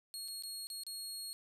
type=tone with dropouts; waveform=25% pulse; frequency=4300 Hz; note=C8; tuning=47 cents sharp; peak=-37 dBFS; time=0.14-1.33 s; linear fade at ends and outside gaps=0 ms; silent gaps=0.279-0.283 / 0.424-0.435 / 0.67-0.701 / 0.835-0.866 s; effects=none